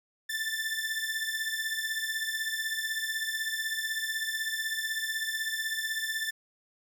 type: beating tone pair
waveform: sawtooth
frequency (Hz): 1761 / 1777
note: A6 / A6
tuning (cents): +1 / +17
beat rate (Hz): 16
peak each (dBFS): -30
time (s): 0.29-6.31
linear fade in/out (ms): 10
effects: 11-bit